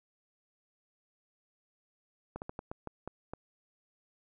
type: slowing click train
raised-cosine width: 1 ms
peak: -25 dBFS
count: 8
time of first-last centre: 2.36-3.336 s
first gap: 59 ms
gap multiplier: 1.28
effects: none